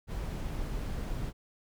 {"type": "noise", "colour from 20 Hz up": "brown", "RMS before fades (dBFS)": -35, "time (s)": [0.07, 1.33], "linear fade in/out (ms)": 50, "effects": []}